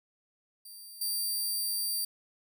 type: tone with level steps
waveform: 10% pulse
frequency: 4699 Hz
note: D8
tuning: in tune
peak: -39 / -23 dBFS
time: 0.65-2.05 s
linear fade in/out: 5 ms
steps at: 1.01 s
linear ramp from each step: 5 ms
effects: none